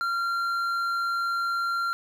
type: tone with hard clipping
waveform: triangle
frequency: 1379 Hz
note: F6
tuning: 22 cents flat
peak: -26 dBFS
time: 0.01-1.93 s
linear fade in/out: 0 ms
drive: 9 dB
effects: none